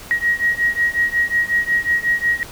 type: beating tone pair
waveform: sine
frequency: 1892 / 1897.5 Hz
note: A#6 / A#6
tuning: +25 / +30 cents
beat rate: 5.5 Hz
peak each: -18 / -19 dBFS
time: 0.11-2.43 s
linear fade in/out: 0 ms
effects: pink hiss -37 dBFS RMS until 2.51 s